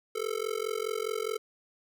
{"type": "tone with amplitude modulation", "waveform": "square", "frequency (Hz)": 440, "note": "A4", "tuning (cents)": 0, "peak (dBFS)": -27, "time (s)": [0.15, 1.38], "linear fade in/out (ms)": 10, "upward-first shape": "sine", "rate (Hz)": 44.8, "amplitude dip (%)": 100, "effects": []}